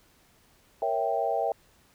sine chord, A# diminished seventh, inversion none, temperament equal, 466.2 / 554.4 / 659.3 / 784 Hz, A#4 / C#5 / E5 / G5, 0 / 0 / 0 / 0 cents, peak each -32 / -32 / -29 / -29 dBFS, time 0.82-1.52 s, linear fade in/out 2 ms, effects pink hiss -62 dBFS RMS until 1.94 s

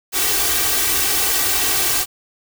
white noise with comb filter, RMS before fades -18 dBFS, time 0.12-2.06 s, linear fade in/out 50 ms, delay 2.6 ms, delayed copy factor +1, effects none

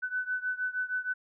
sine beating tone pair, 1500 / 1506.4 Hz, F#6 / F#6, +23 / +31 cents, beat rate 6.4 Hz, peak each -32 / -34 dBFS, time 0.02-1.14 s, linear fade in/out 20 ms, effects none

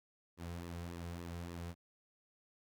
sawtooth tone with flanger, 85.8 Hz, F2, 30 cents flat, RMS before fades -45 dBFS, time 0.37-1.75 s, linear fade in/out 50 ms, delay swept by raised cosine 1.3 to 3.5 ms, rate 3.5 Hz, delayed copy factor -0.6, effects none

